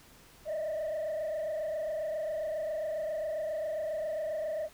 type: tone with frequency modulation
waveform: sine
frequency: 622.3 Hz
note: D#5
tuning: in tune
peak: -29 dBFS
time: 0.45-4.69 s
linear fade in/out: 50 ms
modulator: 27.4 Hz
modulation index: 1.1
effects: tanh soft clip ceiling -30 dBFS + pink hiss -57 dBFS RMS until 4.73 s